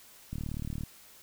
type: click train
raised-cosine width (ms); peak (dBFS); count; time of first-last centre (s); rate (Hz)
5; -24; 20; 0.33-0.835; 37.6
effects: white hiss -55 dBFS RMS until 1.22 s